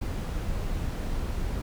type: noise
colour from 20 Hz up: brown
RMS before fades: -30 dBFS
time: 0.01-1.62 s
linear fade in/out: 10 ms
effects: none